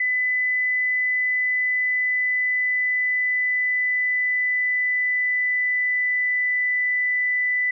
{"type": "tone with pitch glide", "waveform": "sine", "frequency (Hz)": [2003, 1991.5], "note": ["B6", "B6"], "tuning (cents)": [24, 14], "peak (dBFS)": -19, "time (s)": [0, 7.71], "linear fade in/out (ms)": 5, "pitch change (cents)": -10, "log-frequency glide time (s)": [1, 6.73], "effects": []}